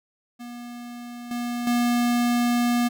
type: tone with level steps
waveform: square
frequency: 240.6 Hz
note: B3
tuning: 45 cents flat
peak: -36 / -27 / -20 dBFS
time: 0.39-2.89 s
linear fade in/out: 20 ms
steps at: 1.31 / 1.67 s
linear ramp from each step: 2 ms
effects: none